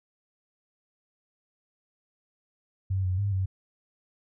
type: tone with pitch steps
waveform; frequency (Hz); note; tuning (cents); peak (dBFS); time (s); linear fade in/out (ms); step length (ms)
sine; 95.4 / 92 / 100.8 / 94.8; G2 / F#2 / G2 / F#2; -47 / -9 / +49 / +43; -24; 2.9-3.46; 10; 140
effects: none